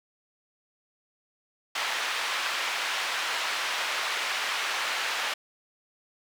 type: band-pass noise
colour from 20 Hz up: white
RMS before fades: -30 dBFS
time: 1.75-5.34 s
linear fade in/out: 5 ms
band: 820 to 2900 Hz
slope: 12 dB/octave
effects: none